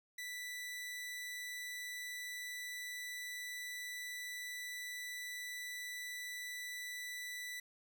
sawtooth tone, 1975.5 Hz, B6, in tune, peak -39 dBFS, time 0.18-7.6 s, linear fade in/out 5 ms, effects none

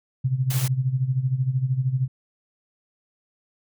sine tone with tremolo, 130 Hz, C3, 11 cents flat, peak -17 dBFS, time 0.24-2.08 s, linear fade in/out 10 ms, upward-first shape sine, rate 13 Hz, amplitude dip 75%
white noise, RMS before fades -31 dBFS, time 0.5-0.68 s, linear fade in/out 5 ms
effects none

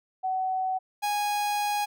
sine / 45% pulse tone pair in turn, 752 / 826.7 Hz, F#5 / G#5, +28 / -8 cents, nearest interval major second, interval 164 cents, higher second, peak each -25 dBFS, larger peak neither, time 0.23-0.79 / 1.02-1.86 s, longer second, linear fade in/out 20 ms, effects none

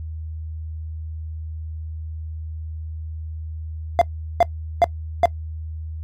triangle tone bursts, 691 Hz, F5, 19 cents flat, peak -8 dBFS, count 4, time 3.99-5.256 s, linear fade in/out 0 ms, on 24 ms, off 390 ms, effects noise-tail reverb RT60 0.1 s tail -21 dB re dry + added 79 Hz sine -28 dBFS peak until 6.03 s

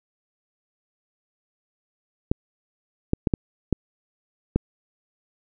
clicks, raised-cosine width 3 ms, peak -6 dBFS, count 6, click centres 2.315 / 3.134 / 3.272 / 3.338 / 3.727 / 4.56 s, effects none

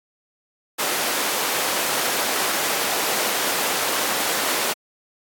pink high-pass noise, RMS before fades -23 dBFS, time 0.78-4.74 s, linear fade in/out 20 ms, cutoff 450 Hz, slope 12 dB/octave, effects AAC 64 kbps

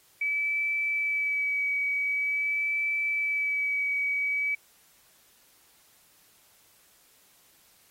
sine tone with vibrato, 2292 Hz, D7, 43 cents flat, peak -25 dBFS, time 0.21-4.55 s, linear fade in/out 5 ms, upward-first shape sine, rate 0.46 Hz, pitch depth 17 cents each way, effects white hiss -61 dBFS RMS until 7.9 s + AAC 48 kbps

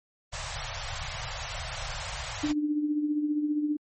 pink band-stop noise, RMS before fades -35 dBFS, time 0.32-2.53 s, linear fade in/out 20 ms, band 140 to 560 Hz, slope 48 dB/octave
sine tone with tremolo, 298.3 Hz, D4, 27 cents sharp, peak -22 dBFS, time 2.43-3.77 s, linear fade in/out 10 ms, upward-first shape triangle, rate 15 Hz, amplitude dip 60%
effects MP3 32 kbps

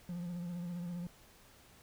triangle tone with vibrato, 174.61 Hz, F3, in tune, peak -36 dBFS, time 0.09-1.07 s, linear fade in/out 2 ms, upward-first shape triangle, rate 15 Hz, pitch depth 54 cents each way, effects pink hiss -61 dBFS RMS until 1.82 s

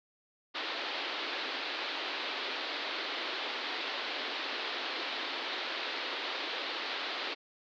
white band-pass noise, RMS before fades -37 dBFS, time 0.54-7.35 s, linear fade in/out 20 ms, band 270 to 4300 Hz, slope 48 dB/octave, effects none

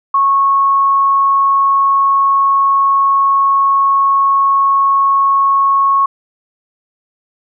sine tone, 1100 Hz, C#6, 14 cents flat, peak -8 dBFS, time 0.14-6.06 s, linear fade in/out 5 ms, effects none

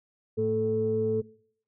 sine tone cluster, 109.5 / 223.6 / 437.7 Hz, A2 / A3 / A4, -8 / +28 / -9 cents, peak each -32 / -32 / -24 dBFS, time 0.37-1.22 s, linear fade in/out 20 ms, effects noise-tail reverb RT60 0.6 s tail -21 dB re dry + tanh soft clip ceiling -15 dBFS

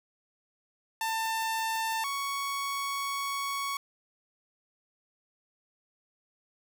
sawtooth tone pair in turn, 894 / 1114.1 Hz, A5 / C#6, +27 / +8 cents, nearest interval major third, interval 381 cents, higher second, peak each -25 / -27 dBFS, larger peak first, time 1.01-2.04 / 2.04-3.77 s, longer second, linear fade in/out 2 ms, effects none

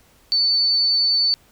sine tone, 4505 Hz, C#8, 27 cents sharp, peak -15 dBFS, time 0.32-1.34 s, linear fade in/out 0 ms, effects pink hiss -55 dBFS RMS until 1.51 s

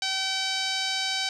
5% pulse tone with low-pass filter, 767 Hz, G5, 38 cents flat, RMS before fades -28 dBFS, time 0.02-1.29 s, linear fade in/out 2 ms, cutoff 4600 Hz, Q 1.7, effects none

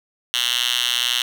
5% pulse tone with high-pass filter, 122 Hz, B2, 21 cents flat, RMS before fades -21 dBFS, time 0.34-1.22 s, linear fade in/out 0 ms, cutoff 2800 Hz, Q 4.8, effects none

